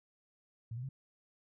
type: tone with pitch steps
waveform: sine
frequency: 114 / 123.6 / 134.01 Hz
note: A#2 / B2 / C3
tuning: -38 / +2 / +42 cents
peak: -38 dBFS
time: 0.71-0.89 s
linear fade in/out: 5 ms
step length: 60 ms
effects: none

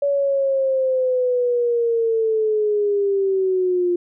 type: linear sweep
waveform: sine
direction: down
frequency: 569 to 349.5 Hz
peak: -16 dBFS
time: 0.02-3.96 s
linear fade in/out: 5 ms
effects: none

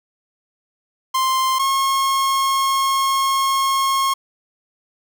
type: tone pair in turn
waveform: 45% pulse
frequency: 1048 / 1082.5 Hz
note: C6 / C#6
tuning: +2 / -41 cents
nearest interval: minor second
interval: 57 cents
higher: second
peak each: -16 dBFS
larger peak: neither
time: 1.14-1.59 / 1.59-4.14 s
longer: second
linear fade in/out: 10 ms
effects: 8-bit

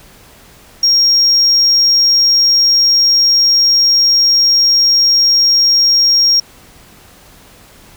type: tone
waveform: sine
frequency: 5580 Hz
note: F8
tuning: 2 cents flat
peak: -5 dBFS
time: 0.83-6.4 s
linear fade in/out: 5 ms
effects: tanh soft clip ceiling -5 dBFS + pink hiss -42 dBFS RMS until 7.96 s

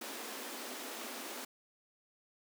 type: high-pass noise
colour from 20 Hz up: pink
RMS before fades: -44 dBFS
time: 0.01-1.45 s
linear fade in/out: 5 ms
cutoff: 220 Hz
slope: 96 dB/octave
effects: none

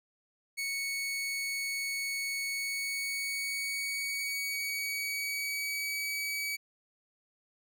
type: tone with pitch glide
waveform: sawtooth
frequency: 2218 to 2276 Hz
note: C#7 to C#7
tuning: 0 to +45 cents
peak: -29 dBFS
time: 0.57-6.57 s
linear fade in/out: 20 ms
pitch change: +45 cents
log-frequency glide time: 2.5-5.96 s
effects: none

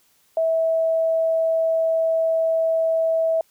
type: tone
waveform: sine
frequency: 651 Hz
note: E5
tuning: 22 cents flat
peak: -17 dBFS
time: 0.37-3.41 s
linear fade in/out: 2 ms
effects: white hiss -61 dBFS RMS until 3.5 s

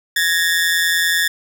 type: ring-modulated tone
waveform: sawtooth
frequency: 1760 Hz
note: A6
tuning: in tune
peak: -8 dBFS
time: 0.16-1.28 s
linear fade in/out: 5 ms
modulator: 85.1 Hz
effects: none

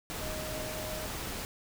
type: tone in noise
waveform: sine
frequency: 622.3 Hz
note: D#5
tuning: in tune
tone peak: -40 dBFS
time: 0.21-1.06 s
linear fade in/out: 0 ms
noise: pink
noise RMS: -38 dBFS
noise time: 0.1-1.45 s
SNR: -5 dB
effects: none

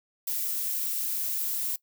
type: noise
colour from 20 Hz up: violet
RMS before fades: -30 dBFS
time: 0.27-1.76 s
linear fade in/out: 5 ms
effects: noise-tail reverb RT60 0.1 s tail -20 dB re dry

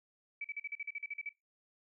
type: tone bursts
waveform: sine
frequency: 2298 Hz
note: D7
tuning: 38 cents flat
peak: -37 dBFS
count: 12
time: 0.41-1.292 s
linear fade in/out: 5 ms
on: 35 ms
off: 42 ms
effects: noise-tail reverb RT60 0.2 s tail -17 dB re dry

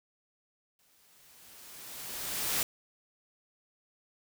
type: noise with exponential growth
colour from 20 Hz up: white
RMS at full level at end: -29 dBFS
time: 0.79-2.63 s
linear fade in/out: 1 ms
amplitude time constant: 400 ms
effects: none

